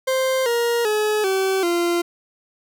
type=tone with pitch steps; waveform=40% pulse; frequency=523.3 / 471.6 / 425.1 / 383.1 / 345.2 Hz; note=C5 / A#4 / G#4 / G4 / F4; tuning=0 / +20 / +40 / -40 / -20 cents; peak=-17 dBFS; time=0.07-2.02 s; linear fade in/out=10 ms; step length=390 ms; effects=none